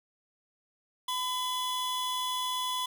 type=tone pair together; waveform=45% pulse; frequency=1009 / 3394 Hz; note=B5 / G#7; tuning=+37 / +37 cents; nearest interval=octave + major sixth; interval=2100 cents; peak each=-32 / -34 dBFS; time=1.08-2.86 s; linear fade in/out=5 ms; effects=none